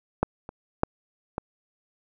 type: clicks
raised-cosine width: 1 ms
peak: -7 / -23 / -6 / -14 dBFS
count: 4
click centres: 0.23 / 0.491 / 0.834 / 1.381 s
effects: none